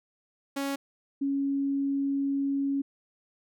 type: tone pair in turn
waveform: sawtooth / sine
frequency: 277.2 / 277.2 Hz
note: C#4 / C#4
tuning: 0 / 0 cents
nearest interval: unison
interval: 0 cents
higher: neither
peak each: -25 dBFS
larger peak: neither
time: 0.56-0.76 / 1.21-2.82 s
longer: second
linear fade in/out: 10 ms
effects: none